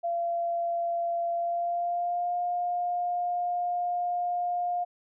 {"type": "tone with pitch glide", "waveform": "sine", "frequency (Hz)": [685, 707.9], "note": ["F5", "F5"], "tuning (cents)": [-34, 23], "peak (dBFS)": -26, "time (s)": [0.03, 4.85], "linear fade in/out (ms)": 20, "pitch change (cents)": 57, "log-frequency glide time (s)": [1.33, 2.37], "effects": []}